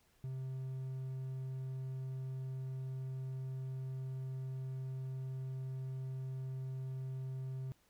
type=tone; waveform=triangle; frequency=131.3 Hz; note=C3; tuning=6 cents sharp; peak=-37 dBFS; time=0.24-7.72 s; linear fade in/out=0 ms; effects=pink hiss -72 dBFS RMS until 7.89 s